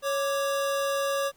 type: tone pair together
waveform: square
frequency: 554.4 / 1174.7 Hz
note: C#5 / D6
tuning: 0 / 0 cents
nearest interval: octave + minor second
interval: 1300 cents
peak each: -27 / -32 dBFS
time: 0.02-1.32 s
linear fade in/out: 50 ms
effects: pink hiss -62 dBFS RMS until 1.36 s